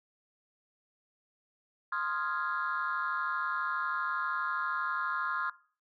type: chord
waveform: sine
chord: F minor seventh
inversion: second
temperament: equal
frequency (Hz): 1046.5 / 1244.5 / 1396.9 / 1661.2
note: C6 / Eb6 / F6 / Ab6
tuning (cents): 0 / 0 / 0 / 0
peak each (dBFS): -35 / -36 / -34 / -37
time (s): 1.92-5.5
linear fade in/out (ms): 5
effects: noise-tail reverb RT60 0.4 s tail -18 dB re dry + tanh soft clip ceiling -23 dBFS